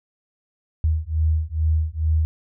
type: beating tone pair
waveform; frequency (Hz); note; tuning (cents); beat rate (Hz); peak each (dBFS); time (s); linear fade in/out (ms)
sine; 77.78 / 80.08; D#2 / E2; 0 / -50; 2.3; -21; 0.84-2.25; 0
effects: none